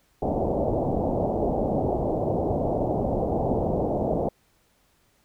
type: low-pass noise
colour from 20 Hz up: white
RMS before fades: -25 dBFS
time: 0.22-4.29 s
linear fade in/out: 5 ms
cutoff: 760 Hz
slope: 48 dB/octave
effects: pink hiss -65 dBFS RMS until 5.24 s